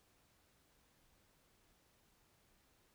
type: silence
effects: pink hiss -73 dBFS RMS until 2.94 s